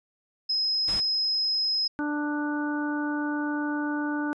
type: tone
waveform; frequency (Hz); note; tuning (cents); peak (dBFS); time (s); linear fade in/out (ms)
sine; 5110; D#8; +45; -23; 0.49-1.88; 10
type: noise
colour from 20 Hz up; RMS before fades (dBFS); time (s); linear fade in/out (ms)
pink; -37; 0.87-1.01; 20
type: harmonic tone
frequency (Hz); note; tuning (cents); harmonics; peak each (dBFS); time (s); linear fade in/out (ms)
295.4; D4; +10; 1 / 2 / 3 / 4 / 5; -27 / -40 / -36 / -41 / -34; 1.99-4.33; 0
effects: resampled to 22050 Hz